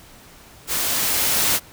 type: noise with level ramp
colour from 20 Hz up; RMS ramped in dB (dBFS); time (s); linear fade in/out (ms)
white; -23 to -18; 0.67-1.6; 50
effects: pink hiss -46 dBFS RMS until 1.72 s